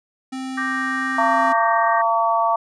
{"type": "tone with pitch glide", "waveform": "square", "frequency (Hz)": [262, 264.4], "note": ["C4", "C4"], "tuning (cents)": [2, 18], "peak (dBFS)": -27, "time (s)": [0.32, 1.53], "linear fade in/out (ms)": 10, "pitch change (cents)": 16, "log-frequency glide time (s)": [0.87, 1.34]}
{"type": "chord", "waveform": "sine", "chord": "G minor", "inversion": "second", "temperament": "equal", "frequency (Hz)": [1174.7, 1568, 1864.7], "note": ["D6", "G6", "Bb6"], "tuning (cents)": [0, 0, 0], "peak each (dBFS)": [-26, -27, -25], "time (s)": [0.57, 2.02], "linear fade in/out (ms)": 10}
{"type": "harmonic tone", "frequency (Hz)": 227.3, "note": "A#3", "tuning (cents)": -43, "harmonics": [3, 4, 5], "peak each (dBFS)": [-20, -20, -20], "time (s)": [1.18, 2.56], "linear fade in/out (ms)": 5}
{"effects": ["resampled to 22050 Hz"]}